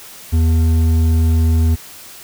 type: tone with hard clipping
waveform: triangle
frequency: 81.1 Hz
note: E2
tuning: 28 cents flat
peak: -12 dBFS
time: 0.32-1.76 s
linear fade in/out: 20 ms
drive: 11 dB
effects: white hiss -37 dBFS RMS until 2.23 s